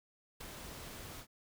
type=noise with ADSR envelope; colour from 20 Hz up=pink; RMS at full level=-43 dBFS; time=0.4-1.27 s; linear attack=11 ms; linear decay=4 ms; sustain=-5 dB; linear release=76 ms; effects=none